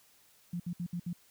sine tone bursts, 174.3 Hz, F3, 3 cents flat, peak -33 dBFS, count 5, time 0.53-1.131 s, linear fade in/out 5 ms, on 69 ms, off 64 ms, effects white hiss -64 dBFS RMS until 1.3 s

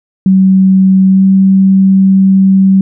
sine tone with pitch glide, 190 to 192.1 Hz, F#3 to G3, +46 to -35 cents, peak -3 dBFS, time 0.26-2.81 s, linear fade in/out 2 ms, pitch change +19 cents, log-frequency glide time 1.08-1.24 s, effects none

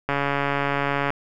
click train, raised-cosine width 0.5 ms, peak -8 dBFS, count 144, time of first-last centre 0.09-1.104 s, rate 141 Hz, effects none

